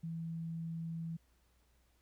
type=tone; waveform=sine; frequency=164.6 Hz; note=E3; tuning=2 cents flat; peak=-38 dBFS; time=0.03-1.17 s; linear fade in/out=10 ms; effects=added 60 Hz sine -70 dBFS peak until 2.01 s + pink hiss -75 dBFS RMS until 2.01 s